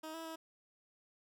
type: tone with pitch steps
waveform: 15% pulse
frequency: 315.2 / 326.5 / 323 Hz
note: D#4 / E4 / E4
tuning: +23 / -17 / -35 cents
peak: -37 dBFS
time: 0.03-0.36 s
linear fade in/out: 10 ms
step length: 110 ms
effects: none